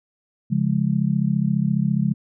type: chord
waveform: sine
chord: Db major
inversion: none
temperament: just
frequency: 138.59 / 173.24 / 207.9 Hz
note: Db3 / F3 / Ab3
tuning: 0 / -14 / +2 cents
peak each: -22 dBFS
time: 0.5-2.14 s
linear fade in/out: 20 ms
effects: none